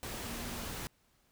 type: tone in noise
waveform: sine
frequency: 233.1 Hz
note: A#3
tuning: in tune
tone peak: -47 dBFS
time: 0.25-0.65 s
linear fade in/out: 0 ms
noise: pink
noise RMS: -41 dBFS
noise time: 0.03-0.87 s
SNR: -9 dB
effects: pink hiss -71 dBFS RMS until 1.31 s